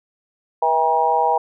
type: tone cluster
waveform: sine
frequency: 484.6 / 647 / 802 / 952 Hz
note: B4 / E5 / G5 / A#5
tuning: -33 / -32 / +39 / +36 cents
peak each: -23 / -23 / -18 / -19 dBFS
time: 0.62-1.38 s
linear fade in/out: 5 ms
effects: none

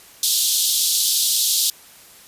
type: high-pass noise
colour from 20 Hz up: pink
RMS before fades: -18 dBFS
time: 0.23-1.7 s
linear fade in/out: 2 ms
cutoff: 3400 Hz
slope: 48 dB/octave
effects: white hiss -46 dBFS RMS until 2.27 s + resampled to 32000 Hz

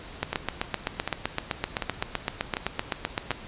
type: two click trains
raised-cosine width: 0.3 ms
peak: -9 / -11 dBFS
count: 25 / 5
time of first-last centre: 0.23-3.307 / 0.33-3.315 s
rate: 7.8 / 1.34 Hz
effects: pink hiss -43 dBFS RMS until 3.47 s + resampled to 8000 Hz

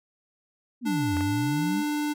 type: exponential two-way sweep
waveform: sine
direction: down then up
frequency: 261.6 to 86.2 to 221.2 Hz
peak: -27 dBFS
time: 0.81-1.84 s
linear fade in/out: 50 ms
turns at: 1.16 s
type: tone with pitch glide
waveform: square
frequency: 293.7 to 296.8 Hz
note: D4 to D4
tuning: 0 to +18 cents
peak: -26 dBFS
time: 0.85-2.14 s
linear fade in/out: 20 ms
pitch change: +18 cents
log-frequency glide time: 1.33-1.87 s
type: clicks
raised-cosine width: 0.5 ms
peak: -21 dBFS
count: 2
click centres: 1.169 / 1.208 s
effects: none

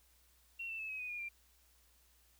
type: tone with pitch steps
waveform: sine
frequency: 2730 / 2668 / 2607 / 2547 / 2489 / 2432 / 2377 Hz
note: F7 / E7 / E7 / D#7 / D#7 / D#7 / D7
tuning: -40 / +20 / -20 / +40 / 0 / -40 / +20 cents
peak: -40 dBFS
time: 0.59-1.29 s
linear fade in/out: 10 ms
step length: 100 ms
effects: added 60 Hz sine -70 dBFS peak until 2.39 s + white hiss -70 dBFS RMS until 2.39 s

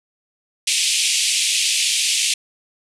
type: band-pass noise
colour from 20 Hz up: pink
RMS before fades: -19 dBFS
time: 0.67-2.34 s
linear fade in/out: 5 ms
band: 2400 to 10000 Hz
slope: 48 dB/octave
effects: none

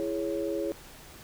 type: chord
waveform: sine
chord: C# minor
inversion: first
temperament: just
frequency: 332.6 / 415.8 / 554.4 Hz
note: E4 / G#4 / C#5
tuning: +16 / +2 / 0 cents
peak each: -32 / -33 / -33 dBFS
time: 0-0.72 s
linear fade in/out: 0 ms
effects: pink hiss -49 dBFS RMS until 1.23 s

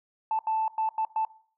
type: tone bursts at uneven times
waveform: sine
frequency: 880 Hz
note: A5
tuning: in tune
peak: -23 dBFS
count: 5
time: 0.31-0.39 / 0.47-0.68 / 0.78-0.89 / 0.98-1.05 / 1.16-1.25 s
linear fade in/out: 2 ms
effects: noise-tail reverb RT60 0.5 s tail -20 dB re dry + tanh soft clip ceiling -19 dBFS

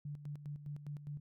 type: tone with tremolo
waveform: sine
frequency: 146.1 Hz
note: D3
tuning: 9 cents flat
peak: -40 dBFS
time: 0.05-1.2 s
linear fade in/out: 5 ms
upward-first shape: square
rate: 4.9 Hz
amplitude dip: 65%
effects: none

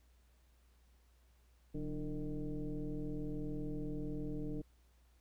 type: tone with frequency modulation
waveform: sine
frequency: 138.59 Hz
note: C#3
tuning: in tune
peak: -37 dBFS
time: 1.74-4.62 s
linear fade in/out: 10 ms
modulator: 159 Hz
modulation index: 1.7
effects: added 60 Hz sine -65 dBFS peak until 5.2 s + pink hiss -75 dBFS RMS until 5.2 s

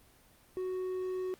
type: tone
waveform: triangle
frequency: 370.4 Hz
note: F#4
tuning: 2 cents sharp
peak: -31 dBFS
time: 0.57-1.34 s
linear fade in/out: 0 ms
effects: pink hiss -62 dBFS RMS until 1.39 s + Opus 24 kbps

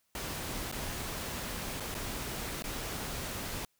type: noise with dropouts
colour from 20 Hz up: pink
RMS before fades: -38 dBFS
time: 0.15-3.65 s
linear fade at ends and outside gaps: 2 ms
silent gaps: 0.716-0.724 / 1.8-1.804 / 1.944-1.949 / 2.624-2.64 s
effects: white hiss -75 dBFS RMS until 3.79 s

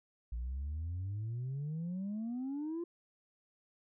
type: exponential sweep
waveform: sine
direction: up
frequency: 56.3 to 349.2 Hz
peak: -34 dBFS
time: 0.32-2.84 s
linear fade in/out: 5 ms
effects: tanh soft clip ceiling -34 dBFS

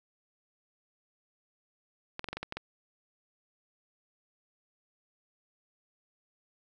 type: clicks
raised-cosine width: 0.3 ms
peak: -20 dBFS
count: 8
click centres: 2.194 / 2.243 / 2.287 / 2.33 / 2.37 / 2.43 / 2.524 / 2.57 s
effects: none

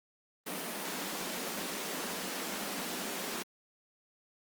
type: high-pass noise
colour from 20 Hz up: pink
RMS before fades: -38 dBFS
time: 0.46-3.43 s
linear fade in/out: 10 ms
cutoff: 170 Hz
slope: 96 dB/octave
effects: Opus 32 kbps

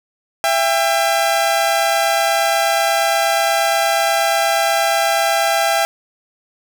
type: tone pair together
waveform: sawtooth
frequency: 670 / 798.3 Hz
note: E5 / G5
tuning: +28 / +31 cents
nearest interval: minor third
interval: 303 cents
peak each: -13 dBFS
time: 0.44-5.85 s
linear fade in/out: 0 ms
effects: none

